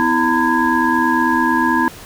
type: tone cluster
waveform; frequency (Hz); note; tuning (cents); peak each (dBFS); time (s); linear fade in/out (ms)
sine; 250.3 / 326 / 917 / 1006 / 1653; B3 / E4 / A#5 / B5 / G#6; +23 / -19 / -29 / +32 / -9; -19; 0-1.88; 0
effects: pink hiss -37 dBFS RMS until 2.05 s